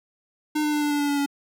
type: tone with pitch steps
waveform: square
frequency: 303.1 / 300.1 / 297.2 / 294.3 / 291.4 / 288.6 / 285.8 / 283 Hz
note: D#4 / D4 / D4 / D4 / D4 / D4 / D4 / C#4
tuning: -45 / +38 / +21 / +4 / -13 / -30 / -47 / +36 cents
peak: -22 dBFS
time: 0.55-1.262 s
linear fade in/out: 10 ms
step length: 89 ms
effects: none